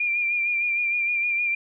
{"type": "tone with vibrato", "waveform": "sine", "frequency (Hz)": 2396, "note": "D7", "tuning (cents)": 34, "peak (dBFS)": -21, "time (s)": [0, 1.55], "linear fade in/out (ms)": 5, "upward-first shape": "sine", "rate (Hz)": 6.5, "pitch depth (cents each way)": 35, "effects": []}